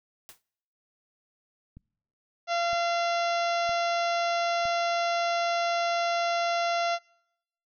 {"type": "noise with exponential decay", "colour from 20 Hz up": "white", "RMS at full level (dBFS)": -43, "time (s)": [0.29, 0.42], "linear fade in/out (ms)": 0, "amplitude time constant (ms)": 27}
{"type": "click train", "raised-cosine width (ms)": 5, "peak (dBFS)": -34, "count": 4, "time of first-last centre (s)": [1.77, 4.655], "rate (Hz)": 1.04}
{"type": "harmonic tone", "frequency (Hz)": 686, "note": "F5", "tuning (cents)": -31, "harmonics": [1, 2, 3, 4, 5, 6, 7, 8, 9], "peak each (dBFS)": [-26, -32, -36, -38, -40, -42, -43, -44, -45], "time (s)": [2.47, 6.99], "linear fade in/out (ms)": 50}
{"effects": ["noise-tail reverb RT60 0.8 s tail -26 dB re dry"]}